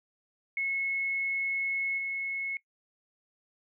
sine tone with level steps, 2185 Hz, C#7, 26 cents flat, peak -28 / -31 dBFS, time 0.57-2.57 s, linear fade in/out 2 ms, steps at 1.97 s, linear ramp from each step 20 ms, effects noise-tail reverb RT60 0.1 s tail -20 dB re dry

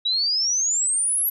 sine exponential sweep, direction up, 3827 to 11840 Hz, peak -19 dBFS, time 0.05-1.3 s, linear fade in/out 10 ms, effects none

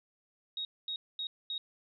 sine tone bursts, 3766 Hz, A#7, 17 cents sharp, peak -34 dBFS, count 4, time 0.57-1.58 s, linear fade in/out 2 ms, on 80 ms, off 230 ms, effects none

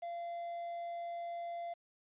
triangle tone with quantisation, 687 Hz, F5, 29 cents flat, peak -37 dBFS, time 0.02-1.74 s, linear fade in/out 10 ms, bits 10, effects resampled to 8000 Hz

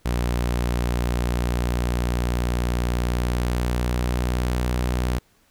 sawtooth tone with pitch glide, 60.1 to 61.5 Hz, B1 to B1, -46 to -7 cents, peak -17 dBFS, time 0.05-5.19 s, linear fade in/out 10 ms, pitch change +39 cents, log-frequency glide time 2.83-4.66 s, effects pink hiss -61 dBFS RMS until 5.5 s

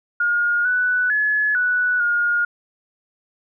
sine tone with pitch steps, 1426 / 1487 / 1705 / 1478 / 1426 Hz, F6 / F#6 / G#6 / F#6 / F6, +36 / +8 / +45 / -2 / +36 cents, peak -16 dBFS, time 0.2-2.45 s, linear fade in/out 5 ms, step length 450 ms, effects none

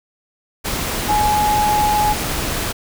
sine tone in noise, 840 Hz, G#5, 19 cents sharp, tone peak -14 dBFS, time 1.08-2.14 s, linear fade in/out 20 ms, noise pink, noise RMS -22 dBFS, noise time 0.64-2.73 s, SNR +5 dB, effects none

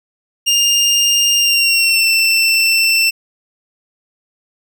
25% pulse tone with pitch glide, 2810 to 2683 Hz, F7 to E7, +10 to +30 cents, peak -7 dBFS, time 0.46-3.11 s, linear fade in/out 20 ms, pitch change -80 cents, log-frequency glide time 1.36-2.08 s, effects none

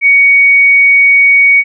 sine tone, 2240 Hz, C#7, 18 cents sharp, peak -3 dBFS, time 0.01-1.64 s, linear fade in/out 50 ms, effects none

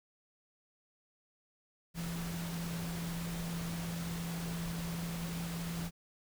sine tone in noise, 168.9 Hz, E3, 42 cents sharp, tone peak -37 dBFS, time 1.94-5.91 s, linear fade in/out 50 ms, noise pink, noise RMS -44 dBFS, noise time 1.94-5.91 s, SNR +4 dB, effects none

